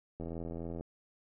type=click train; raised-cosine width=2 ms; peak=-28 dBFS; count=52; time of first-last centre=0.2-0.809 s; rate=83.7 Hz; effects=none